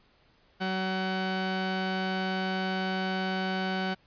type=tone pair together; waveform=sawtooth; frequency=188.25 / 753 Hz; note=F#3 / F#5; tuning=+30 / +30 cents; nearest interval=2 octaves; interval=2400 cents; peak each=-26 / -27 dBFS; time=0.6-3.95 s; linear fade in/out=20 ms; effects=pink hiss -64 dBFS RMS until 4.06 s + resampled to 11025 Hz